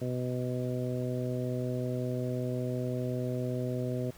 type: harmonic tone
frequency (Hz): 125.3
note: B2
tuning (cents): +25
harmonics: 1 / 2 / 3 / 4 / 5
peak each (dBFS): -33 / -36 / -38 / -39 / -40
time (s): 0.01-4.11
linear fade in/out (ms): 10
effects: pink hiss -55 dBFS RMS until 4.17 s

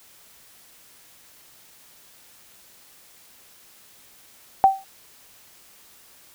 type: tone with exponential decay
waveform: sine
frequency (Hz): 775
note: G5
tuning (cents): -20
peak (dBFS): -7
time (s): 4.64-4.84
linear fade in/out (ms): 0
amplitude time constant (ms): 43
effects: white hiss -52 dBFS RMS until 6.34 s

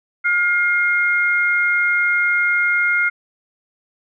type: tone pair together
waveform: sine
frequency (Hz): 1420 / 2128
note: F6 / C7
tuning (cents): +28 / +29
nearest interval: perfect fifth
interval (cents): 701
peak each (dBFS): -17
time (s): 0.24-3.1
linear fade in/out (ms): 20
effects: none

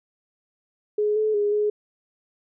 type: tone with pitch steps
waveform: sine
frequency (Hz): 420 / 431.3 / 412.5 / 419.3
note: G#4 / A4 / G#4 / G#4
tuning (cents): +19 / -35 / -12 / +17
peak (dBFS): -19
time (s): 0.98-1.7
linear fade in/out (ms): 5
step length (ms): 180
effects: none

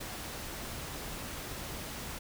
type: noise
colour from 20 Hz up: pink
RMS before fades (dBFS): -41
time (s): 0-2.19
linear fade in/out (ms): 10
effects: none

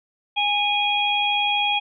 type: harmonic tone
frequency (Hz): 824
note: G#5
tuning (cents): -14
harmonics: 1 / 3 / 4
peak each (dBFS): -23 / -23 / -23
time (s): 0.36-1.8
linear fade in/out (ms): 20
effects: none

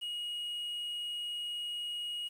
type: tone with quantisation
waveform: triangle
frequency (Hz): 2889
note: F#7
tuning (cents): -42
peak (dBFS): -34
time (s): 0.01-2.29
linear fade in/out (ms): 20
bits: 10
effects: none

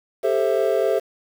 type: chord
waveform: triangle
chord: A minor seventh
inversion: third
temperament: just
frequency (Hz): 396 / 440 / 528 / 660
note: G4 / A4 / C5 / E5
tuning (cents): +18 / 0 / +16 / +2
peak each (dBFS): -21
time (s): 0.23-1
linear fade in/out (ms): 20
effects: 7-bit

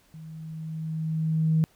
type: tone with level ramp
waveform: sine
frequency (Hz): 158.9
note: D#3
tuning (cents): +37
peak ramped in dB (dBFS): -40 to -17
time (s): 0.14-1.64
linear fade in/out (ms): 0
effects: tanh soft clip ceiling -13 dBFS + pink hiss -62 dBFS RMS until 1.75 s

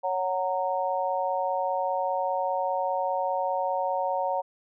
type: chord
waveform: sine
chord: F# major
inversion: second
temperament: just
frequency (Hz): 555 / 740 / 925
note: C#5 / F#5 / A#5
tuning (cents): +2 / 0 / -14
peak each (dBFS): -29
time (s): 0.03-4.42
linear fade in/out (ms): 20
effects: none

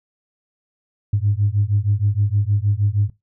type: beating tone pair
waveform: sine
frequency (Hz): 99.5 / 105.9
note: G2 / G#2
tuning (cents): +26 / +34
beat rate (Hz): 6.4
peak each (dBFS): -18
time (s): 1.13-3.1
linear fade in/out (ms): 5
effects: noise-tail reverb RT60 0.2 s tail -20 dB re dry + tanh soft clip ceiling -8 dBFS

